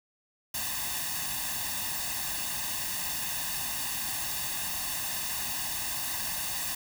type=noise with comb filter; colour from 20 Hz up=white; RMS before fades=-33 dBFS; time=0.54-6.75 s; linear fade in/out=5 ms; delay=1.1 ms; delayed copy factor=+0.8; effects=none